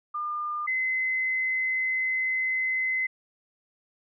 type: tone pair in turn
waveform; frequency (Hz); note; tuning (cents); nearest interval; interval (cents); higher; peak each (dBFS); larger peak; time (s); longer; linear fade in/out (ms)
sine; 1205 / 2046; D6 / C7; +44 / -39; major sixth; 917; second; -28 / -24; second; 0.14-0.67 / 0.67-3.07; second; 10
effects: none